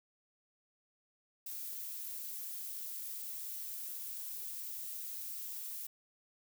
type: noise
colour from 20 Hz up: violet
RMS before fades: -43 dBFS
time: 1.46-5.87 s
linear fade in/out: 5 ms
effects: none